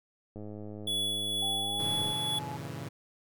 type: click train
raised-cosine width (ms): 2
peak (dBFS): -30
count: 186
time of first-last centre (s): 0.36-2.122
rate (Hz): 105
type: tone with tremolo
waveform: square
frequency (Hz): 3400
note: G#7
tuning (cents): +40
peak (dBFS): -29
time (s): 0.87-2.39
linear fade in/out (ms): 5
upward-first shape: sine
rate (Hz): 2.1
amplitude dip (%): 30
type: tone with pitch glide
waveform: sine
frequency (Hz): 784 to 850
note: G5 to G#5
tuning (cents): 0 to +40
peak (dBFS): -39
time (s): 1.42-2.57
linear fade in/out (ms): 5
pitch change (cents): +140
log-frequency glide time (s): 1.61-2.01
type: chord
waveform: sawtooth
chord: G diminished seventh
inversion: none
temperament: equal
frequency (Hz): 98 / 116.54 / 138.59 / 164.81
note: G2 / Bb2 / Db3 / Fb3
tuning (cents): 0 / 0 / 0 / 0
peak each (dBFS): -42 / -40 / -37 / -39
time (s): 1.79-2.89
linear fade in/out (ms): 10
effects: none